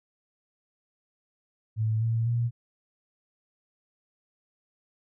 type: tone with pitch steps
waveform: sine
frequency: 110 / 114.08 / 118.3 Hz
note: A2 / A#2 / A#2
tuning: 0 / -37 / +26 cents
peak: -23 dBFS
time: 1.76-2.51 s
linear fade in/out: 50 ms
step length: 250 ms
effects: none